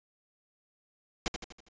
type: noise with echo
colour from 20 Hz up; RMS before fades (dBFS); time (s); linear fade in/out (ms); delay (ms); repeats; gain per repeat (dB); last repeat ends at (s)
pink; -30; 1.26-1.28; 0; 81; 5; -6; 1.685
effects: resampled to 16000 Hz